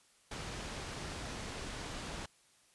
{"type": "low-pass noise", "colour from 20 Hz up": "pink", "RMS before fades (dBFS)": -43, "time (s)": [0.31, 2.26], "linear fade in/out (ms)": 5, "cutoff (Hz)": 7400, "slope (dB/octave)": 12, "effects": ["white hiss -67 dBFS RMS until 2.74 s", "resampled to 24000 Hz"]}